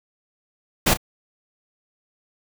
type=noise with echo; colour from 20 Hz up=pink; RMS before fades=-17 dBFS; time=0.86-0.94 s; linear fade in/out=10 ms; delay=33 ms; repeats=1; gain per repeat=-13 dB; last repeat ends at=0.973 s; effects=none